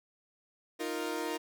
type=chord; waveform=sawtooth; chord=Eb suspended second; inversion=none; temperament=equal; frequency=311.1 / 349.2 / 466.2 Hz; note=Eb4 / F4 / Bb4; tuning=0 / 0 / 0 cents; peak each=-34 dBFS; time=0.79-1.38 s; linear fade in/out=20 ms; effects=none